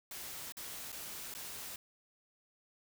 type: noise with dropouts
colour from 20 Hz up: white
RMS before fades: -45 dBFS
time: 0.11-1.76 s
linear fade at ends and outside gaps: 2 ms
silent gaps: 0.522-0.569 / 0.92-0.926 / 1.34-1.349 s
effects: none